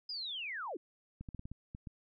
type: linear sweep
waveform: sine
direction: down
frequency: 5050 to 278 Hz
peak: -38 dBFS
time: 0.09-0.77 s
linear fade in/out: 5 ms
type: clicks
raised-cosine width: 5 ms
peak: -32 dBFS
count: 8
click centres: 1.21 / 1.288 / 1.347 / 1.394 / 1.455 / 1.516 / 1.749 / 1.872 s
effects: none